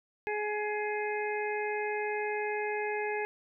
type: harmonic tone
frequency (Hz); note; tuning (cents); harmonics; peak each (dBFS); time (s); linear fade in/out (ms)
420.2; G#4; +20; 1 / 2 / 4 / 5 / 6; -33 / -36 / -39 / -40 / -41; 0.27-3.25; 0
effects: none